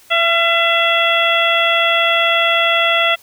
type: harmonic tone with a mistuned harmonic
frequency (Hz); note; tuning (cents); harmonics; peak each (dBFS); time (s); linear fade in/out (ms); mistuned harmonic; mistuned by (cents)
671; E5; +31; 1 / 2 / 3 / 4 / 5; -18 / -18 / -18 / -18 / -18; 0.1-3.16; 20; 2; +30
effects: white hiss -47 dBFS RMS until 3.22 s